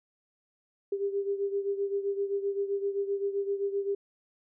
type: beating tone pair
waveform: sine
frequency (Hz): 397.1 / 404.8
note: G4 / G#4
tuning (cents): +22 / -44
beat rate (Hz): 7.7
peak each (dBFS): -29 / -34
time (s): 0.92-3.95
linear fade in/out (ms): 5
effects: none